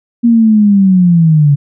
sine linear sweep, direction down, 238.1 to 139.9 Hz, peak -4 dBFS, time 0.23-1.56 s, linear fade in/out 20 ms, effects none

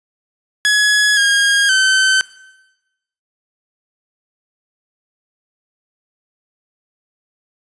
sawtooth tone with pitch steps, 1685 / 1627 / 1536 Hz, G#6 / G#6 / G6, +25 / -36 / -36 cents, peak -7 dBFS, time 0.65-2.21 s, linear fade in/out 0 ms, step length 520 ms, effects noise-tail reverb RT60 1.0 s tail -19 dB re dry + resampled to 22050 Hz

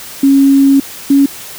sine tone pair in turn, 274.8 / 278 Hz, C#4 / C#4, -15 / +5 cents, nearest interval unison, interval 20 cents, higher second, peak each -4 dBFS, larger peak neither, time 0.23-0.8 / 1.1-1.26 s, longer first, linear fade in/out 5 ms, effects white hiss -29 dBFS RMS until 1.58 s

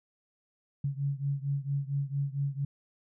sine beating tone pair, 138.59 / 142.99 Hz, C#3 / D3, 0 / -46 cents, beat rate 4.4 Hz, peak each -31 / -33 dBFS, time 0.84-2.65 s, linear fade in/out 5 ms, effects none

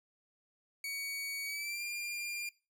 sawtooth tone with pitch glide, 2250 to 2398 Hz, C#7 to D7, +25 to +36 cents, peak -34 dBFS, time 0.84-2.49 s, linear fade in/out 2 ms, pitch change +111 cents, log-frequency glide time 1.45-1.84 s, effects noise-tail reverb RT60 0.3 s tail -19 dB re dry

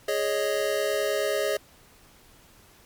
square chord, Ab suspended fourth, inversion none, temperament just, 415.3 / 553.7 / 623 Hz, Ab4 / Db5 / Eb5, 0 / -2 / +2 cents, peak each -29 dBFS, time 0.08-1.57 s, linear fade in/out 5 ms, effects pink hiss -55 dBFS RMS until 2.85 s + MP3 96 kbps

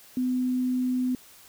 sine tone, 252.8 Hz, B3, 41 cents sharp, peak -23 dBFS, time 0.17-1.15 s, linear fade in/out 2 ms, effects white hiss -52 dBFS RMS until 1.48 s

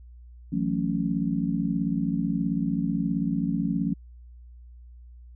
sine chord, F# minor seventh, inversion third, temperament just, 166.5 / 185 / 222 / 277.5 Hz, E3 / F#3 / A3 / C#4, +18 / 0 / +16 / +2 cents, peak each -29 dBFS, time 0.52-3.94 s, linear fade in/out 10 ms, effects added 60 Hz sine -44 dBFS peak until 5.35 s

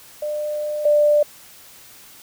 sine tone pair in turn, 599 / 592.5 Hz, D5 / D5, +34 / +15 cents, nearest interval unison, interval 19 cents, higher first, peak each -22 / -12 dBFS, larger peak second, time 0.22-0.85 / 0.85-1.23 s, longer first, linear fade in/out 5 ms, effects white hiss -45 dBFS RMS until 2.22 s

